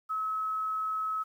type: tone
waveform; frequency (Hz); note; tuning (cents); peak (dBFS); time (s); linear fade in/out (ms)
sine; 1288; E6; -41; -29; 0.09-1.24; 20
effects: 10-bit